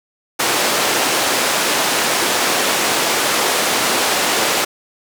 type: band-pass noise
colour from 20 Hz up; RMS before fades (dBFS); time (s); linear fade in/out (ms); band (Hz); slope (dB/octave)
pink; -17; 0.39-4.65; 10; 390 to 11000; 12
effects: none